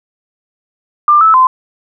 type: tone with pitch steps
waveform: sine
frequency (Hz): 1192 / 1308 / 1031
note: D6 / E6 / C6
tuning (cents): +25 / -14 / -26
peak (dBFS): -4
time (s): 1.08-1.47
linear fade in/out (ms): 2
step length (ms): 130
effects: none